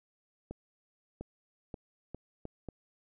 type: accelerating click train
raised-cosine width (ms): 2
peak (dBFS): -27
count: 6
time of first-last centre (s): 0.51-2.687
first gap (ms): 700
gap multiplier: 0.76
effects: none